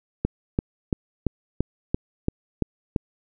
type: click train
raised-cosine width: 3 ms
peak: -8 dBFS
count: 9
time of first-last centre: 0.25-2.962 s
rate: 2.95 Hz
effects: none